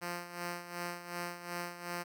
5% pulse tone with tremolo, 174.61 Hz, F3, in tune, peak -25 dBFS, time 0.01-2.04 s, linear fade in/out 20 ms, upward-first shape sine, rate 2.7 Hz, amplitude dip 70%, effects none

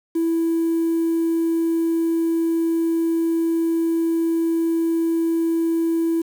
triangle tone, 330.7 Hz, E4, 6 cents sharp, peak -14 dBFS, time 0.15-6.22 s, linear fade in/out 10 ms, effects tanh soft clip ceiling -14 dBFS + 7-bit

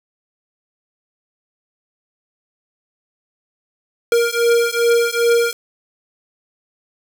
square beating tone pair, 468.1 / 470.6 Hz, A#4 / A#4, +7 / +16 cents, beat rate 2.5 Hz, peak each -17 dBFS, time 4.12-5.53 s, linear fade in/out 2 ms, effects none

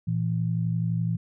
sine tone pair together, 115.4 / 167.2 Hz, A#2 / E3, -17 / +25 cents, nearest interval tritone, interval 642 cents, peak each -26 dBFS, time 0.07-1.17 s, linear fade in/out 10 ms, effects none

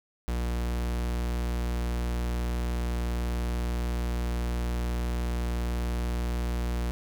45% pulse tone, 59.6 Hz, A#1, 39 cents sharp, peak -27 dBFS, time 0.28-6.91 s, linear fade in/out 0 ms, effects none

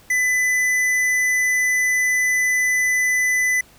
triangle tone with tanh clipping, 2002 Hz, B6, 23 cents sharp, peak -18 dBFS, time 0.1-3.61 s, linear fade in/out 5 ms, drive 17 dB, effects pink hiss -50 dBFS RMS until 3.78 s

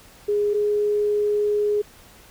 sine tone pair in turn, 413.3 / 416.2 Hz, G#4 / G#4, -8 / +4 cents, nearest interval unison, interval 12 cents, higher second, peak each -18 dBFS, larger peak neither, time 0.28-0.54 / 0.54-1.82 s, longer second, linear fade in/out 10 ms, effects pink hiss -49 dBFS RMS until 2.3 s

